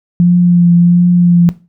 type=tone with vibrato; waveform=sine; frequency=174.61 Hz; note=F3; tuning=in tune; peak=-4 dBFS; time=0.2-1.49 s; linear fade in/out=0 ms; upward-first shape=triangle; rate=1.4 Hz; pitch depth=23 cents each way; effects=noise-tail reverb RT60 0.3 s tail -17 dB re dry

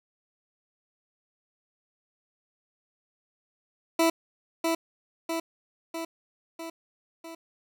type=tone with echo; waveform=20% pulse; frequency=329.6 Hz; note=E4; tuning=in tune; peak=-15 dBFS; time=3.99-4.1 s; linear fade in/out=5 ms; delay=650 ms; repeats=5; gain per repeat=-4 dB; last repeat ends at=7.35 s; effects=none

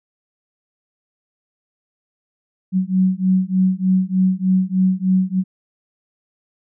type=beating tone pair; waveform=sine; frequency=185.2 / 188.5 Hz; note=F#3 / F#3; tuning=+2 / +32 cents; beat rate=3.3 Hz; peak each=-17 dBFS; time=2.72-5.44 s; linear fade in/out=50 ms; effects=none

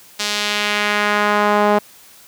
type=tone with band-pass filter sweep; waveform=sawtooth; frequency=207.7 Hz; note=G#3; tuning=in tune; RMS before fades=-17 dBFS; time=0.19-1.79 s; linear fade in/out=10 ms; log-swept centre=4800 to 730 Hz; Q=1.2; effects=white hiss -45 dBFS RMS until 2.27 s + high-pass 80 Hz 12 dB/octave

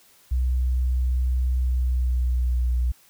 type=tone with pitch glide; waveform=sine; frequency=63.1 to 61.09 Hz; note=B1 to B1; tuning=+38 to -18 cents; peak=-18 dBFS; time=0.31-2.92 s; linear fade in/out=10 ms; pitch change=-56 cents; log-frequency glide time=1.6-2.77 s; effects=tanh soft clip ceiling -16 dBFS + white hiss -56 dBFS RMS until 3.09 s

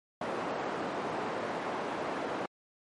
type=band-pass noise; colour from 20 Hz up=white; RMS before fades=-35 dBFS; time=0.21-2.46 s; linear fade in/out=5 ms; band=230 to 860 Hz; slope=12 dB/octave; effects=MP3 48 kbps

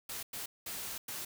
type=noise bursts at uneven times; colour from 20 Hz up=white; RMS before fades=-41 dBFS; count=4; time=0.09-0.23 / 0.33-0.46 / 0.66-0.98 / 1.08-1.25 s; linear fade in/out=5 ms; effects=none

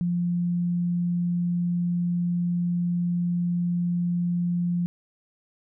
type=tone; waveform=sine; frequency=174.61 Hz; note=F3; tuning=in tune; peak=-22 dBFS; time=0.01-4.86 s; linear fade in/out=0 ms; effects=none

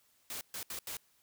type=noise bursts at uneven times; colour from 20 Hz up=white; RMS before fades=-41 dBFS; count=4; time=0.3-0.41 / 0.54-0.63 / 0.7-0.79 / 0.87-0.97 s; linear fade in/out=2 ms; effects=white hiss -70 dBFS RMS until 1.22 s

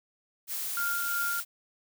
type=noise; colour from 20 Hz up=blue; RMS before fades=-34 dBFS; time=0.47-1.45 s; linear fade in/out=50 ms
type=tone with tremolo; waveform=sine; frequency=1400 Hz; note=F6; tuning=4 cents sharp; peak=-28 dBFS; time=0.77-1.4 s; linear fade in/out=2 ms; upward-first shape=sine; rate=2.8 Hz; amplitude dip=30%
effects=none

